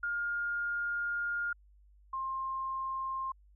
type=tone pair in turn; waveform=sine; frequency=1415 / 1060.1 Hz; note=F6 / C6; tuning=+22 / +22 cents; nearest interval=perfect fourth; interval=500 cents; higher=first; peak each=-31 / -33 dBFS; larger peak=first; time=0.03-1.53 / 2.13-3.32 s; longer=first; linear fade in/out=5 ms; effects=added 50 Hz sine -58 dBFS peak until 3.55 s